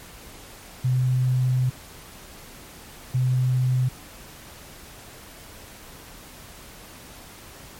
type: tone bursts at uneven times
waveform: sine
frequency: 127.6 Hz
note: C3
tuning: 43 cents flat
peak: -18 dBFS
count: 2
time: 0.84-1.7 / 3.14-3.89 s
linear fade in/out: 10 ms
effects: pink hiss -44 dBFS RMS until 7.79 s + MP3 64 kbps